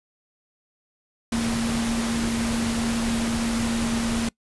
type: tone in noise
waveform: sine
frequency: 230.5 Hz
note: A#3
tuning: 19 cents flat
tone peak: -23 dBFS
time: 1.32-4.29 s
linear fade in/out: 5 ms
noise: pink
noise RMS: -29 dBFS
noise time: 1.32-4.29 s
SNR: +3 dB
effects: noise-tail reverb RT60 0.1 s tail -24 dB re dry + resampled to 24000 Hz